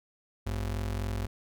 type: ring-modulated tone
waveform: square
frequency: 76.3 Hz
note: D#2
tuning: 33 cents flat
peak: -28 dBFS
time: 0.46-1.27 s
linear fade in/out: 10 ms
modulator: 21.9 Hz
effects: none